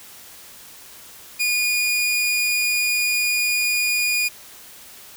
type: tone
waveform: sawtooth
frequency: 2444 Hz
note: D#7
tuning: 32 cents flat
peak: -15 dBFS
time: 1.39-4.29 s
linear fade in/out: 20 ms
effects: white hiss -43 dBFS RMS until 5.16 s